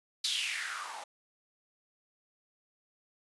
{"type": "noise with band-pass filter sweep", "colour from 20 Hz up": "blue", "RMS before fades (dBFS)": -36, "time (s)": [0.24, 1.04], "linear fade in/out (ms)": 5, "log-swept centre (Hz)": [4000, 740], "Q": 4.9, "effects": ["resampled to 24000 Hz"]}